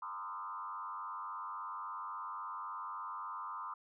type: tone with frequency modulation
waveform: sine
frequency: 1123 Hz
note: C#6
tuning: 22 cents sharp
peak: -40 dBFS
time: 0.02-3.74 s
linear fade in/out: 5 ms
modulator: 96.4 Hz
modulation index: 1.9
effects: none